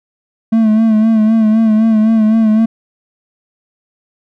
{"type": "tone with vibrato", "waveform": "triangle", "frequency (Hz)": 220, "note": "A3", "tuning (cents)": 0, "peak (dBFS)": -5, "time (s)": [0.52, 2.66], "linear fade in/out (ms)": 10, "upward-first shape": "sine", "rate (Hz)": 3.9, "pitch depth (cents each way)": 47, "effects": []}